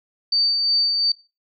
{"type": "tone with tremolo", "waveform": "sine", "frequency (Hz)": 4599, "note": "D8", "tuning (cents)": -37, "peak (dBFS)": -15, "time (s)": [0.32, 1.12], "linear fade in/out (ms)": 5, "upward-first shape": "sine", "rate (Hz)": 2.8, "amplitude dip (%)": 35, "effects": ["noise-tail reverb RT60 0.3 s tail -20 dB re dry"]}